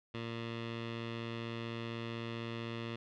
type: tone with low-pass filter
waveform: 15% pulse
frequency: 115.8 Hz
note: A#2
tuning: 11 cents flat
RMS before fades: -41 dBFS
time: 0.14-2.96 s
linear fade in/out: 5 ms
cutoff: 3200 Hz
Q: 2.6
effects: none